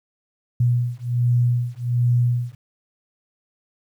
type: beating tone pair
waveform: sine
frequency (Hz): 120.8 / 122.1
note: B2 / B2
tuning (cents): -38 / -19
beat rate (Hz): 1.3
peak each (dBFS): -20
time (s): 0.6-2.55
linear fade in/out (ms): 5
effects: 9-bit